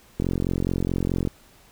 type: click train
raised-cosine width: 3 ms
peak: -11 dBFS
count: 49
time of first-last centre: 0.2-1.274 s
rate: 44.7 Hz
effects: pink hiss -54 dBFS RMS until 1.71 s